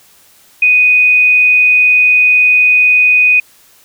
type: tone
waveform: sine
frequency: 2489 Hz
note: D#7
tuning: in tune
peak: -5 dBFS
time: 0.62-3.4 s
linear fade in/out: 5 ms
effects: white hiss -46 dBFS RMS until 3.84 s